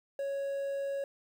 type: tone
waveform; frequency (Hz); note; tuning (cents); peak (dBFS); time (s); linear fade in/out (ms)
triangle; 554.4; C#5; 0; -30; 0.19-1.04; 2
effects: 10-bit